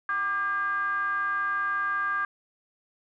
triangle ring-modulated tone, 212.7 Hz, G#3, 42 cents sharp, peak -20 dBFS, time 0.09-2.25 s, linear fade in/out 2 ms, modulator 1400 Hz, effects none

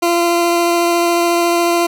20% pulse tone with vibrato, 343.3 Hz, F4, 30 cents flat, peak -7 dBFS, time 0.02-1.87 s, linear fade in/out 10 ms, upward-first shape triangle, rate 14 Hz, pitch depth 10 cents each way, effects none

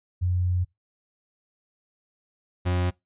sine / 40% pulse tone pair in turn, 90 / 89.6 Hz, F#2 / F2, -47 / +45 cents, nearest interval unison, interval 8 cents, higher first, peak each -21 dBFS, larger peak neither, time 0.21-0.65 / 2.65-2.91 s, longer first, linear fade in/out 20 ms, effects noise-tail reverb RT60 0.2 s tail -25 dB re dry + resampled to 8000 Hz

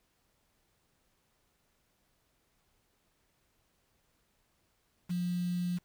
sine tone with quantisation, 177.1 Hz, F3, 24 cents sharp, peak -30 dBFS, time 5.09-5.79 s, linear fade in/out 20 ms, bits 8, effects pink hiss -74 dBFS RMS until 5.84 s

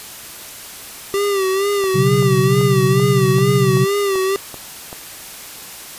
square tone with vibrato, 392 Hz, G4, in tune, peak -16 dBFS, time 1.14-4.36 s, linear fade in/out 0 ms, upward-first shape sine, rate 2.2 Hz, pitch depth 68 cents each way
click train, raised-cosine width 1 ms, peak -17 dBFS, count 9, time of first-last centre 1.84-4.929 s, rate 2.59 Hz
sine chord, B suspended second, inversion none, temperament just, 123.47 / 138.9 / 185.21 Hz, B2 / C#3 / F#3, 0 / +4 / +2 cents, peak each -18 / -16 / -19 dBFS, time 1.94-3.86 s, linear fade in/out 20 ms
effects white hiss -34 dBFS RMS until 5.98 s + resampled to 32000 Hz

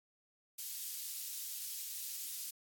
white high-pass noise, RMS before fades -43 dBFS, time 0.58-2.51 s, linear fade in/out 10 ms, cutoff 4300 Hz, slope 12 dB/octave, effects AAC 64 kbps

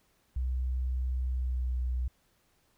sine tone with pitch glide, 63.4 to 62.24 Hz, B1 to B1, +46 to +14 cents, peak -28 dBFS, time 0.36-2.08 s, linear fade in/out 5 ms, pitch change -32 cents, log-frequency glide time 1.3-1.75 s, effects pink hiss -70 dBFS RMS until 2.77 s

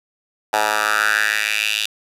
10% pulse tone with high-pass filter sweep, 106.5 Hz, G#2, 44 cents sharp, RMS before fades -19 dBFS, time 0.53-1.86 s, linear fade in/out 5 ms, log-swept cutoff 850 to 3200 Hz, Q 3.8, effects resampled to 32000 Hz + 7-bit

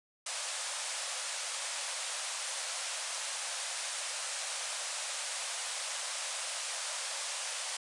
white band-pass noise, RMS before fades -38 dBFS, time 0.26-7.77 s, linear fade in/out 5 ms, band 510 to 10000 Hz, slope 96 dB/octave, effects resampled to 24000 Hz

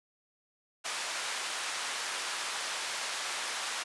pink band-pass noise, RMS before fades -36 dBFS, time 0.84-3.84 s, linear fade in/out 20 ms, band 1000 to 9200 Hz, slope 12 dB/octave, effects resampled to 24000 Hz

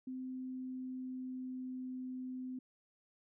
sine tone with pitch glide, 257.8 to 255.7 Hz, C4 to C4, -26 to -40 cents, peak -40 dBFS, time 0.07-2.59 s, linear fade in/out 5 ms, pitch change -14 cents, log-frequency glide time 0.18-1.95 s, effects none

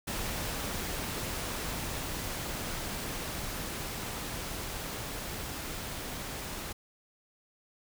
pink noise with level ramp, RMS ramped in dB -35 to -39 dBFS, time 0.07-6.73 s, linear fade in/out 10 ms, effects none

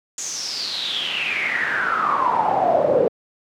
brown noise with band-pass filter sweep, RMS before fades -21 dBFS, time 0.18-3.08 s, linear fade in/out 2 ms, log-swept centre 6900 to 480 Hz, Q 9.2, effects high-pass 150 Hz 12 dB/octave

